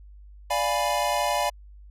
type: chord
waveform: square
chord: D diminished seventh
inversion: none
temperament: equal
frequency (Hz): 587.3 / 698.5 / 830.6 / 987.8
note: D5 / F5 / Ab5 / Cb6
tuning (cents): 0 / 0 / 0 / 0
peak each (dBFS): -29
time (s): 0.5-1.5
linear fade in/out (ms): 10
effects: added 50 Hz sine -44 dBFS peak until 1.9 s + resampled to 32000 Hz